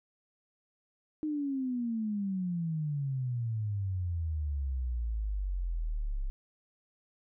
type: exponential sweep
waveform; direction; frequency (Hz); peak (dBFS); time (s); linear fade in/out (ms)
sine; down; 311.1 to 32.7; -30; 1.23-6.3; 0
effects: none